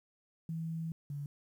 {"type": "tone pair in turn", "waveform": "sine", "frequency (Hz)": [163.2, 143.8], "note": ["E3", "D3"], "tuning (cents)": [-17, -36], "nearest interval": "major second", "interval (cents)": 219, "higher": "first", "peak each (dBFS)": [-35, -37], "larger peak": "first", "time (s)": [[0.49, 0.92], [1.1, 1.26]], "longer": "first", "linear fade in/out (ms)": 2, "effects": ["11-bit"]}